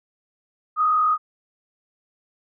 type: tone with frequency modulation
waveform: sine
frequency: 1244.5 Hz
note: D#6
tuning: in tune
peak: -16 dBFS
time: 0.76-1.18 s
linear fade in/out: 50 ms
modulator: 42.8 Hz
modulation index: 0.65
effects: none